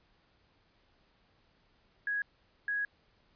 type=tone bursts at uneven times; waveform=sine; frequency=1661.2 Hz; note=G#6; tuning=in tune; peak=-30 dBFS; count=2; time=2.07-2.22 / 2.68-2.85 s; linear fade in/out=2 ms; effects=pink hiss -69 dBFS RMS until 3.35 s + resampled to 11025 Hz